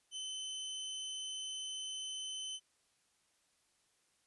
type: tone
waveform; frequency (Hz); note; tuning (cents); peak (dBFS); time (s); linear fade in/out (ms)
sawtooth; 3049; G7; -49; -37; 0.11-2.6; 50
effects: white hiss -75 dBFS RMS until 4.26 s + resampled to 24000 Hz